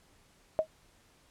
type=tone with exponential decay; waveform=sine; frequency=631 Hz; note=D#5; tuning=24 cents sharp; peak=-19 dBFS; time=0.59-0.67 s; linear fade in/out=0 ms; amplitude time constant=16 ms; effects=pink hiss -64 dBFS RMS until 1.3 s + low-pass 11000 Hz 12 dB/octave